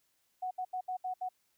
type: tone bursts at uneven times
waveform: sine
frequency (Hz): 739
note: F#5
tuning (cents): -2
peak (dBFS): -33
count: 6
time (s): 0.42-0.51 / 0.58-0.65 / 0.73-0.81 / 0.88-0.97 / 1.04-1.14 / 1.21-1.29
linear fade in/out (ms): 10
effects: white hiss -75 dBFS RMS until 1.57 s